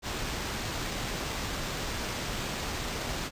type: noise with sample-and-hold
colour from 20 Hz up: pink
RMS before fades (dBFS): -34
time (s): 0.02-3.31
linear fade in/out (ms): 50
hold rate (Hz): 11025
effects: resampled to 32000 Hz